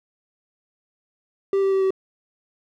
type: tone with pitch steps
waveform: triangle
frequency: 392 / 388.6 / 385.3 / 381.9 Hz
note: G4 / G4 / G4 / G4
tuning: 0 / -15 / -30 / -45 cents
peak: -15 dBFS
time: 1.53-1.906 s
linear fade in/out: 2 ms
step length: 94 ms
effects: none